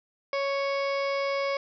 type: harmonic tone with a mistuned harmonic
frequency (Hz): 554.4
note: C#5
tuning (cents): 0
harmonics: 1 / 2 / 3 / 4 / 5 / 6 / 7 / 8 / 9 / 10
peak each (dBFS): -27 / -33 / -44 / -34 / -48 / -46 / -51 / -49 / -42 / -52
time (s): 0.33-1.57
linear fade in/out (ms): 2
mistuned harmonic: 10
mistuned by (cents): +17
effects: none